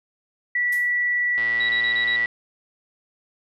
sine tone, 1953 Hz, B6, 20 cents flat, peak -19 dBFS, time 0.55-2.26 s, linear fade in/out 5 ms
violet noise with exponential decay, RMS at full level -31 dBFS, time 0.72-0.97 s, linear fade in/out 5 ms, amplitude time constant 54 ms
click train, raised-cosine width 0.3 ms, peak -20 dBFS, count 102, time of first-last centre 1.38-2.258 s, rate 115 Hz
sine tone bursts, 3857 Hz, B7, 42 cents flat, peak -26 dBFS, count 5, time 1.6-2.163 s, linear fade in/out 5 ms, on 91 ms, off 27 ms
effects resampled to 32000 Hz

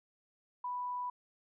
sine tone, 987.8 Hz, B5, in tune, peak -35 dBFS, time 0.64-1.1 s, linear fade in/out 5 ms, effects none

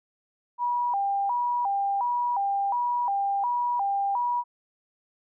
sine tone with vibrato, 878 Hz, A5, 4 cents flat, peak -23 dBFS, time 0.58-4.44 s, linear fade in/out 50 ms, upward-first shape square, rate 1.4 Hz, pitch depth 170 cents each way, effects none

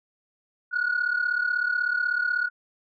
sine tone pair together, 1440 / 1476.2 Hz, F#6 / F#6, -47 / -4 cents, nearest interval unison, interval 43 cents, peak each -24 dBFS, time 0.71-2.5 s, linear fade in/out 50 ms, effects tanh soft clip ceiling -18 dBFS

